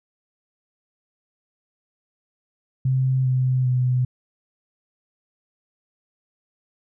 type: tone with pitch steps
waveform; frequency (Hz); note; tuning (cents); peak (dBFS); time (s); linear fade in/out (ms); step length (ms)
sine; 130.81 / 128.49 / 126.21; C3 / C3 / B2; 0 / -31 / +38; -17; 2.85-4.05; 5; 400
effects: none